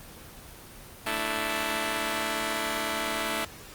5% pulse chord, A suspended fourth, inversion none, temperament just, 220 / 293.3 / 330 Hz, A3 / D4 / E4, 0 / -2 / +2 cents, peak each -22 dBFS, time 1.06-3.45 s, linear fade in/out 5 ms, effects pink hiss -46 dBFS RMS until 3.74 s + Opus 24 kbps

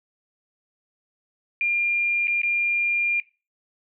sine tone with dropouts, 2400 Hz, D7, 37 cents sharp, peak -20 dBFS, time 1.61-3.2 s, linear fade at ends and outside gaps 1 ms, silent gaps 2.272-2.28 / 2.417-2.433 s, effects noise-tail reverb RT60 0.3 s tail -19 dB re dry

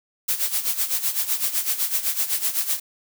blue noise with tremolo, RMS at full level -21 dBFS, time 0.28-2.8 s, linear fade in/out 10 ms, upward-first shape sine, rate 7.9 Hz, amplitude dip 75%, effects none

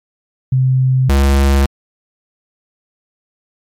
sine / square tone pair in turn, 130 / 68.87 Hz, C3 / C#2, -11 / -11 cents, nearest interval major seventh, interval 1100 cents, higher first, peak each -9 dBFS, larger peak neither, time 0.52-1.09 / 1.09-1.66 s, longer neither, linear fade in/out 5 ms, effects MP3 96 kbps

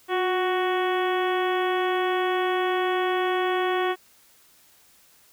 harmonic tone with a mistuned harmonic, 370.8 Hz, F#4, 4 cents sharp, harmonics 1 / 2 / 3 / 4 / 5 / 6 / 7 / 8 / 9, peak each -24 / -28 / -30 / -34 / -33 / -39 / -40 / -42 / -38 dBFS, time 0.08-3.96 s, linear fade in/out 50 ms, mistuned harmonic 1, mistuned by -41 cents, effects white hiss -57 dBFS RMS until 5.32 s

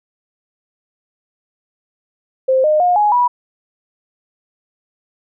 sine tone with pitch steps, 523.3 / 611.6 / 714.8 / 835.5 / 976.5 Hz, C5 / D#5 / F5 / G#5 / B5, 0 / -30 / +40 / +10 / -20 cents, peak -10 dBFS, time 2.48-3.28 s, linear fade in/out 10 ms, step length 160 ms, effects none

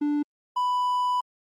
triangle tone pair in turn, 293.7 / 992.2 Hz, D4 / B5, 0 / +8 cents, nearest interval octave + major sixth, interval 2108 cents, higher second, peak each -20 dBFS, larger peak neither, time 0.01-0.23 / 0.56-1.21 s, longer second, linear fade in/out 10 ms, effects Opus 24 kbps

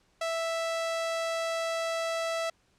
sawtooth tone, 659.3 Hz, E5, in tune, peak -25 dBFS, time 0.21-2.5 s, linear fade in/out 5 ms, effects pink hiss -68 dBFS RMS until 2.78 s + low-pass 8000 Hz 12 dB/octave

